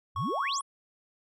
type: exponential sweep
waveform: sine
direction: up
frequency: 69.3 to 10820 Hz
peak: -30 dBFS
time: 0.15-0.62 s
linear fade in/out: 50 ms
type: tone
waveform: triangle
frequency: 1104 Hz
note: C#6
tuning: 7 cents flat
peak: -29 dBFS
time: 0.16-0.61 s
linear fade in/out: 2 ms
effects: none